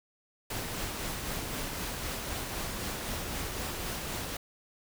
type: noise with tremolo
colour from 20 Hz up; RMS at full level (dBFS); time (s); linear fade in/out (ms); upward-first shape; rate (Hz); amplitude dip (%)
pink; -35; 0.5-4.37; 5; sine; 3.9; 25
effects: none